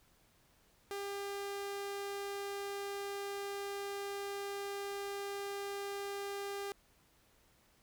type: tone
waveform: sawtooth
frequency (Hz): 400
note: G4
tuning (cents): +35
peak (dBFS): -35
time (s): 0.91-6.72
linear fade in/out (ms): 0
effects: pink hiss -69 dBFS RMS until 7.82 s